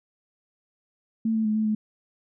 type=tone with pitch steps; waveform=sine; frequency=223.3 / 220.7 / 214.2 / 217.6 / 214.6 Hz; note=A3 / A3 / A3 / A3 / A3; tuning=+26 / +5 / -46 / -19 / -43 cents; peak=-21 dBFS; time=1.25-1.75 s; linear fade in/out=5 ms; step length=100 ms; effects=none